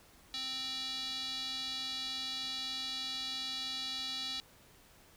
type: tone with band-pass filter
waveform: square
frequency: 261.6 Hz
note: C4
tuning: in tune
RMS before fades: -39 dBFS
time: 0.34-4.4 s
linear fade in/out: 0 ms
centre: 4000 Hz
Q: 5.5
effects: pink hiss -61 dBFS RMS until 5.16 s